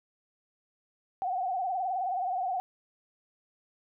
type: tone with vibrato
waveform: sine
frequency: 743 Hz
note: F#5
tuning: 7 cents sharp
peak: -28 dBFS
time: 1.22-2.6 s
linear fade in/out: 0 ms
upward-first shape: sine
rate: 19 Hz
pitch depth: 86 cents each way
effects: none